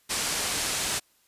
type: low-pass noise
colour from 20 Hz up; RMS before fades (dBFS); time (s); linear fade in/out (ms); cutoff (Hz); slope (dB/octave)
white; -29; 0.09-1; 20; 9700; 24
effects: white hiss -65 dBFS RMS until 1.27 s + resampled to 32000 Hz